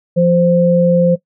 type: tone pair together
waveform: sine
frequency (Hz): 173.96 / 521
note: F3 / C5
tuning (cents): -6 / -7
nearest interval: octave + perfect fifth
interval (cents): 1899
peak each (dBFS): -11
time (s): 0.16-1.16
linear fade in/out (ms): 20
effects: noise-tail reverb RT60 0.1 s tail -18 dB re dry